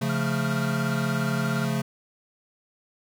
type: chord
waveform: square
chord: Db augmented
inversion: none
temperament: equal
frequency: 138.59 / 174.61 / 220 Hz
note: Db3 / F3 / A3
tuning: 0 / 0 / 0 cents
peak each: -28 / -31 / -29 dBFS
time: 0.01-1.82 s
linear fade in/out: 10 ms
type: tone with tremolo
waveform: triangle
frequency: 1396.9 Hz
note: F6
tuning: in tune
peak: -27 dBFS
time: 0.09-1.65 s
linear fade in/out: 10 ms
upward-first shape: sine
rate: 17 Hz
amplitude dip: 85%
effects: none